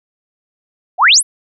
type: exponential sweep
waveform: sine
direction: up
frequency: 645 to 11840 Hz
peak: -5 dBFS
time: 0.98-1.23 s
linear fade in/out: 50 ms
effects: none